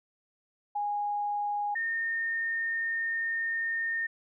sine tone pair in turn, 824 / 1827.5 Hz, G#5 / A#6, -14 / -35 cents, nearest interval octave + major second, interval 1379 cents, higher second, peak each -28 dBFS, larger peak neither, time 0.75-1.75 / 1.75-4.07 s, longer second, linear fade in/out 10 ms, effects none

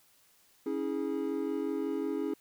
triangle chord, C# minor, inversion none, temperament equal with one note detuned, 277.2 / 322.7 / 415.3 Hz, C#4 / E4 / G#4, 0 / -37 / 0 cents, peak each -33 dBFS, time 0.66-2.34 s, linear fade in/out 5 ms, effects white hiss -65 dBFS RMS until 2.4 s

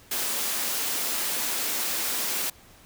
white high-pass noise, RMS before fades -28 dBFS, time 0.11-2.5 s, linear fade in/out 5 ms, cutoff 200 Hz, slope 48 dB/octave, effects pink hiss -53 dBFS RMS until 2.85 s

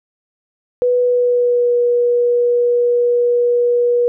sine tone with pitch glide, 493 to 482.6 Hz, B4 to B4, -3 to -40 cents, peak -11 dBFS, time 0.82-4.08 s, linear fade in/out 0 ms, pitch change -37 cents, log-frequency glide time 0.99-1.76 s, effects none

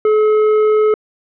triangle tone with tanh clipping, 428.5 Hz, A4, 46 cents flat, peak -11 dBFS, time 0.05-0.94 s, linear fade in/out 2 ms, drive 14 dB, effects low-pass 2000 Hz 12 dB/octave

